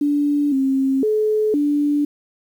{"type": "tone with pitch steps", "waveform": "sine", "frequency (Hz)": [290.3, 268.1, 429.1, 291.8], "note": ["D4", "C4", "A4", "D4"], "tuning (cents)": [-20, 42, -43, -11], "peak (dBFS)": -15, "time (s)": [0.01, 2.05], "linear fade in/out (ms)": 5, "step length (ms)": 510, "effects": ["8-bit"]}